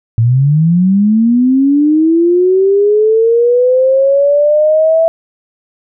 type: linear sweep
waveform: sine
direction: up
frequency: 110 to 661 Hz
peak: -6 dBFS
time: 0.18-5.08 s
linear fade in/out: 0 ms
effects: none